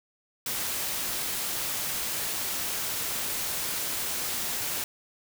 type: noise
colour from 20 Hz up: white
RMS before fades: -31 dBFS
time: 0.46-4.84 s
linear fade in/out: 2 ms
effects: none